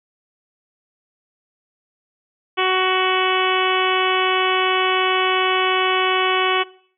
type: harmonic tone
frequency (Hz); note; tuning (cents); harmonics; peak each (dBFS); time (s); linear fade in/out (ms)
373.1; F#4; +14; 1 / 2 / 3 / 4 / 5 / 6 / 7 / 8 / 9; -21 / -24 / -21 / -27 / -29 / -25 / -27 / -25 / -31; 2.57-6.64; 20
effects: noise-tail reverb RT60 0.5 s tail -19 dB re dry